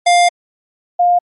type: tone pair in turn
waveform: square / sine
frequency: 702 / 706.1 Hz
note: F5 / F5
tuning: +9 / +19 cents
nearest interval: unison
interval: 10 cents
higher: second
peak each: -8 dBFS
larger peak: neither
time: 0.06-0.29 / 0.99-1.19 s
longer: first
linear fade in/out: 10 ms
effects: MP3 48 kbps